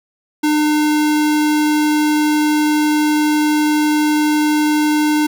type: tone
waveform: square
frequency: 302 Hz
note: D4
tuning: 48 cents sharp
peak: -13 dBFS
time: 0.43-5.27 s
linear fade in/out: 10 ms
effects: none